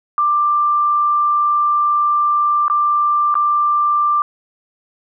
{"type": "tone with dropouts", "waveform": "sine", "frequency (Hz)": 1183, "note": "D6", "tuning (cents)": 12, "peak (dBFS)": -12, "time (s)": [0.18, 4.22], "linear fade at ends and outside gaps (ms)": 1, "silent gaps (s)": [[2.681, 2.699], [3.342, 3.353]], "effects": []}